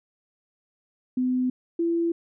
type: tone pair in turn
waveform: sine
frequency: 253.4 / 336.9 Hz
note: B3 / E4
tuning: +45 / +38 cents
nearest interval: perfect fourth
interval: 493 cents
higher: second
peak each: -21 dBFS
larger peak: neither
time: 1.17-1.5 / 1.79-2.12 s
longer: neither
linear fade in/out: 5 ms
effects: none